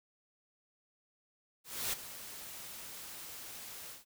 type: noise with ADSR envelope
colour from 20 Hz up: white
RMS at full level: -34 dBFS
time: 1.64-4.05 s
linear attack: 290 ms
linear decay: 13 ms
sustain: -13 dB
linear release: 150 ms
effects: none